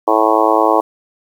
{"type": "harmonic tone", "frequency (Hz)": 109.6, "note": "A2", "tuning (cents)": -6, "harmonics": [3, 4, 5, 6, 7, 8, 9, 10], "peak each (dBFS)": [-18, -18, -18, -18, -18, -18, -18, -18], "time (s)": [0.07, 0.81], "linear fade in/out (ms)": 10, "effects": ["7-bit"]}